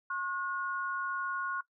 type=tone pair together; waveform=sine; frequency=1085 / 1443.3 Hz; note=C#6 / F#6; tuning=-37 / -43 cents; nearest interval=perfect fourth; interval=494 cents; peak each=-36 / -34 dBFS; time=0.1-1.61 s; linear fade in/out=5 ms; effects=noise-tail reverb RT60 0.1 s tail -19 dB re dry